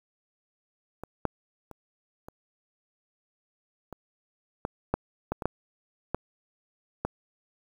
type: clicks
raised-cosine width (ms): 1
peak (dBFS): -23 / -11 / -29 / -28 / -25 / -15 / -10 / -14 / -20 / -10 / -13 / -13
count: 12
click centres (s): 1.036 / 1.253 / 1.713 / 2.285 / 3.927 / 4.651 / 4.94 / 5.32 / 5.422 / 5.456 / 6.146 / 7.05
effects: 8-bit